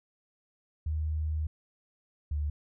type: tone pair in turn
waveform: sine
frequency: 77.5 / 73.93 Hz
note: D#2 / D2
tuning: -6 / +12 cents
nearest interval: minor second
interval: 82 cents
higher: first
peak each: -28 dBFS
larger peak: neither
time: 0.86-1.47 / 2.31-2.5 s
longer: first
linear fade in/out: 5 ms
effects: none

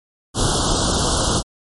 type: band-stop noise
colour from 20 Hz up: pink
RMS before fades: -18 dBFS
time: 0.34-1.43 s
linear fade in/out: 50 ms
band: 1500 to 3000 Hz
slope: 96 dB/octave
effects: MP3 48 kbps

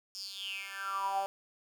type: tone with high-pass filter sweep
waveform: 10% pulse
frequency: 196 Hz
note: G3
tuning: in tune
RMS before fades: -37 dBFS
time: 0.15-1.26 s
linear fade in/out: 0 ms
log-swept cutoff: 5500 to 660 Hz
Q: 9.2
effects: none

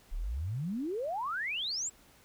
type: exponential sweep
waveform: sine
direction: up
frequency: 31.02 to 7902 Hz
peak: -32 dBFS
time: 0.11-1.9 s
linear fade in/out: 20 ms
effects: pink hiss -61 dBFS RMS until 2.24 s

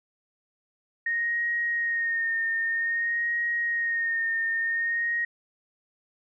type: tone with vibrato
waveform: sine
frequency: 1854 Hz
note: A#6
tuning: 10 cents flat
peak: -24 dBFS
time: 1.06-5.25 s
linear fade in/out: 5 ms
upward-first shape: sine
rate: 0.52 Hz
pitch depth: 28 cents each way
effects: none

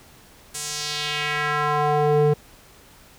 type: tone with band-pass filter sweep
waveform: square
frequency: 148.8 Hz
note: D3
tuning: 23 cents sharp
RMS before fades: -22 dBFS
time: 0.54-2.34 s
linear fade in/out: 10 ms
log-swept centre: 8600 to 350 Hz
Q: 1.8
effects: pink hiss -50 dBFS RMS until 3.18 s

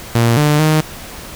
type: tone with pitch steps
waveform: sawtooth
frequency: 116.9 / 149.1 / 155.3 Hz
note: A#2 / D3 / D#3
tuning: +5 / +27 / -3 cents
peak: -6 dBFS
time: 0.15-0.81 s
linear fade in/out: 5 ms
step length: 220 ms
effects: pink hiss -32 dBFS RMS until 1.35 s

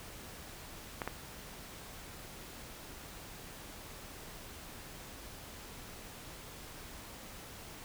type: clicks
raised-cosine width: 0.5 ms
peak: -20 dBFS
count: 2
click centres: 1.018 / 1.076 s
effects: pink hiss -49 dBFS RMS until 7.84 s

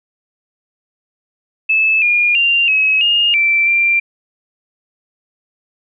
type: tone with pitch steps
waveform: sine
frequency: 2613 / 2423 / 2781 / 2561 / 2838 / 2339 / 2369 Hz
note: E7 / D#7 / F7 / D#7 / F7 / D7 / D7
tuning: -16 / -47 / -8 / +49 / +27 / -8 / +14 cents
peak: -10 dBFS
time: 1.69-4 s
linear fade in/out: 10 ms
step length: 330 ms
effects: none

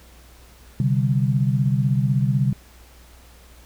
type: chord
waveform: sine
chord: C suspended second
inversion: none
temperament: equal with one note detuned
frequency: 130.81 / 146.83 / 194.53 Hz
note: C3 / D3 / G3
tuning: 0 / 0 / -13 cents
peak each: -19 / -22 / -24 dBFS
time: 0.8-2.53 s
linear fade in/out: 2 ms
effects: added 60 Hz sine -47 dBFS peak until 3.65 s + pink hiss -51 dBFS RMS until 3.65 s

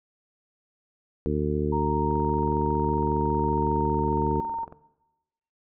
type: harmonic tone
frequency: 74.9 Hz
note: D2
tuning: 35 cents sharp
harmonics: 1 / 2 / 3 / 4 / 5 / 6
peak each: -30 / -30 / -30 / -30 / -30 / -30 dBFS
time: 1.26-4.4 s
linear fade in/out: 0 ms
type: tone with pitch glide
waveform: sine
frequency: 930 to 915.6 Hz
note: A#5 to A#5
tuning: -4 to -31 cents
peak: -27 dBFS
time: 1.72-4.65 s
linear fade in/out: 10 ms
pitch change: -27 cents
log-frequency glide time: 3.22-4.49 s
type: click train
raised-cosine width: 1 ms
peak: -29 dBFS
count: 58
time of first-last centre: 2.11-4.725 s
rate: 21.8 Hz
effects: noise-tail reverb RT60 1.0 s tail -18 dB re dry

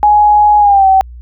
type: tone with pitch glide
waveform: sine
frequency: 836 to 766.6 Hz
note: G#5 to G5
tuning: +11 to -39 cents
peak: -4 dBFS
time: 0.03-1.01 s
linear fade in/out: 0 ms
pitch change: -150 cents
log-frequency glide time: 0.59-0.87 s
effects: added 60 Hz sine -28 dBFS peak until 1.21 s

